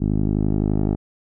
10% pulse tone with low-pass filter sweep, 51.7 Hz, G#1, 7 cents flat, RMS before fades -20 dBFS, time 0-0.96 s, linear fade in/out 20 ms, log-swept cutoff 270 to 490 Hz, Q 1.1, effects none

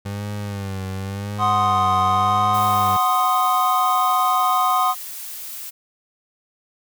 30% pulse tone with vibrato, 99.2 Hz, G2, 21 cents sharp, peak -23 dBFS, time 0.05-2.97 s, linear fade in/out 10 ms, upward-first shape sine, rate 0.91 Hz, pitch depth 73 cents each way
triangle chord, C diminished, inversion second, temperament equal, 740 / 1046.5 / 1244.5 Hz, Gb5 / C6 / Eb6, 0 / 0 / 0 cents, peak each -19 / -18 / -18 dBFS, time 1.38-4.95 s, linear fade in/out 50 ms
blue noise, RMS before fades -33 dBFS, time 2.53-5.71 s, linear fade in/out 20 ms
effects none

